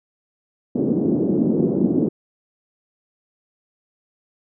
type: band-pass noise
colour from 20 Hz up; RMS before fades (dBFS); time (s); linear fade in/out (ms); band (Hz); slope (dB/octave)
pink; -19; 0.75-2.09; 10; 190 to 380; 24
effects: none